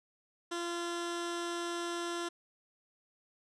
15% pulse tone with notch filter, 343.9 Hz, F4, 27 cents flat, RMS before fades -37 dBFS, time 0.51-2.29 s, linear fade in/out 10 ms, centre 800 Hz, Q 1.6, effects resampled to 22050 Hz

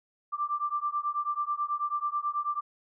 sine beating tone pair, 1174.7 / 1183.9 Hz, D6 / D6, 0 / +14 cents, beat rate 9.2 Hz, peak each -31 dBFS, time 0.32-2.61 s, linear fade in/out 20 ms, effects none

